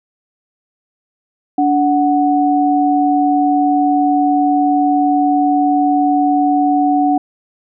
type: tone pair together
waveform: sine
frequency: 289.5 / 740 Hz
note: D4 / F#5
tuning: -25 / 0 cents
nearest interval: octave + major third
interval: 1625 cents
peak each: -13 dBFS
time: 1.58-7.18 s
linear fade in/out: 5 ms
effects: none

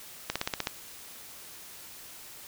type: slowing click train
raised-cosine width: 0.2 ms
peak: -11 dBFS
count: 7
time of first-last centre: 0.3-0.671 s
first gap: 56 ms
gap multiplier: 1.04
effects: white hiss -47 dBFS RMS until 2.47 s

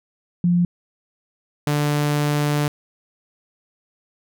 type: tone pair in turn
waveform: sine / sawtooth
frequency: 175.1 / 147.24 Hz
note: F3 / D3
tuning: +5 / +5 cents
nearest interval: minor third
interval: 300 cents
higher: first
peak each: -14 dBFS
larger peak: neither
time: 0.44-0.65 / 1.67-2.68 s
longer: second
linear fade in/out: 2 ms
effects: none

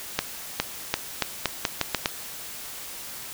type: accelerating click train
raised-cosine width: 0.2 ms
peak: -4 dBFS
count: 9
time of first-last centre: 0.19-2.059 s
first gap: 410 ms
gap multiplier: 0.83
effects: white hiss -38 dBFS RMS until 3.33 s

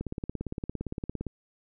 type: click train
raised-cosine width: 3 ms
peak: -20 dBFS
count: 23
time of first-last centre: 0.01-1.267 s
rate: 17.5 Hz
effects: none

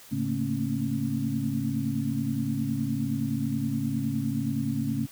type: tone cluster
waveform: sine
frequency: 108.6 / 140.4 / 222.3 / 231.9 / 274.1 Hz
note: A2 / C#3 / A3 / A#3 / C#4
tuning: -22 / +22 / +18 / -9 / -19 cents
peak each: -35 / -31 / -31 / -34 / -31 dBFS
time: 0.11-5.07 s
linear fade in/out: 20 ms
effects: white hiss -50 dBFS RMS until 5.11 s

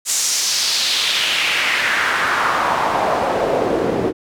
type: noise with band-pass filter sweep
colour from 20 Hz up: pink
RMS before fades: -18 dBFS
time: 0.05-4.13 s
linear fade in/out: 50 ms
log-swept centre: 7500 to 350 Hz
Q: 2.1
effects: none

